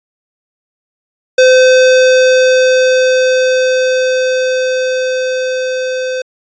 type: tone with level ramp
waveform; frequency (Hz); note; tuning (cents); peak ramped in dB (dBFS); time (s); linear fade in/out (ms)
square; 513; C5; -34; -4 to -16; 1.38-6.22; 5
effects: resampled to 16000 Hz